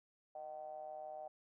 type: ring-modulated tone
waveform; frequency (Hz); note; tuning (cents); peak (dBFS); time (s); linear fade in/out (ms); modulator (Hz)
triangle; 73.42; D2; 0; -40; 0.35-1.28; 5; 690
effects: none